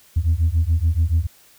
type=beating tone pair; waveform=sine; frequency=78.5 / 85.5 Hz; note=D#2 / F2; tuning=+16 / -36 cents; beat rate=7 Hz; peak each=-17 dBFS; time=0.16-1.27 s; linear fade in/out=10 ms; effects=tanh soft clip ceiling -11 dBFS + white hiss -52 dBFS RMS until 1.58 s